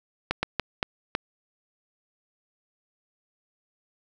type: slowing click train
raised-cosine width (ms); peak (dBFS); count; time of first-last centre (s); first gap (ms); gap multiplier
0.3; -8; 5; 0.31-1.151; 120; 1.39
effects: none

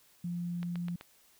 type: tone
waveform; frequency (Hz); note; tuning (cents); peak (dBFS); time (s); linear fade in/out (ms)
sine; 174; F3; -6; -33; 0.24-0.96; 5
type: click train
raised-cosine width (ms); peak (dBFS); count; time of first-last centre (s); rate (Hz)
0.3; -29; 4; 0.63-1.011; 7.88
effects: white hiss -64 dBFS RMS until 1.39 s

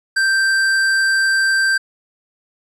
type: tone with hard clipping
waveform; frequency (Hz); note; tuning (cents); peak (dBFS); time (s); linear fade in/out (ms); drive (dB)
sine; 1568; G6; 0; -15; 0.16-1.78; 10; 12
effects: resampled to 24000 Hz

